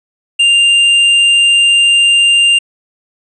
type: tone with hard clipping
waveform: sine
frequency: 2794 Hz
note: F7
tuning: in tune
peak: -7 dBFS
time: 0.39-2.59 s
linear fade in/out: 10 ms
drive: 5 dB
effects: resampled to 24000 Hz